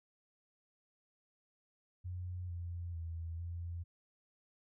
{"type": "tone with pitch steps", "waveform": "sine", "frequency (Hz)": [90.1, 86.6, 82.9, 85.7], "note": ["F#2", "F2", "E2", "F2"], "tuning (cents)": [-45, -14, 10, -32], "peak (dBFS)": -39, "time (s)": [2.04, 3.84], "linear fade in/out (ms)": 20, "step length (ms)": 450, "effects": []}